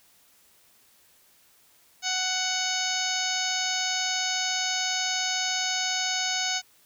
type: harmonic tone with a mistuned harmonic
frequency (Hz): 743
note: F#5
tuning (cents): +7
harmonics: 1 / 2 / 3 / 4 / 5 / 6 / 7 / 8 / 9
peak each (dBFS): -34 / -34 / -34 / -34 / -34 / -34 / -34 / -34 / -34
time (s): 2.02-6.62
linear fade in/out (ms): 50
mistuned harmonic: 8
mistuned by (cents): +59
effects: white hiss -60 dBFS RMS until 6.85 s